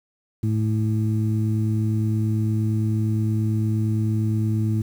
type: harmonic tone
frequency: 108.7 Hz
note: A2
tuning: 21 cents flat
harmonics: 1 / 2 / 3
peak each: -20 / -26 / -30 dBFS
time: 0.43-4.82 s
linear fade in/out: 5 ms
effects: 8-bit